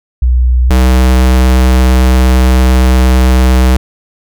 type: tone pair in turn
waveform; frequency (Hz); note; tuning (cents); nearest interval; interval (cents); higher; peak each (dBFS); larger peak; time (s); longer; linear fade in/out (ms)
sine / square; 61.74 / 63.66; B1 / C2; 0 / -47; minor second; 53; second; -5; neither; 0.22-0.7 / 0.7-3.77; second; 5
effects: none